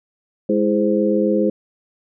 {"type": "harmonic tone with a mistuned harmonic", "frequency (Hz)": 103.9, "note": "G#2", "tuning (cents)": 1, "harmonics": [2, 3, 4, 5], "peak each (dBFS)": [-19, -20, -21, -20], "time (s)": [0.49, 1.5], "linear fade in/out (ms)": 5, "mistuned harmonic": 3, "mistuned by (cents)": 90, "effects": []}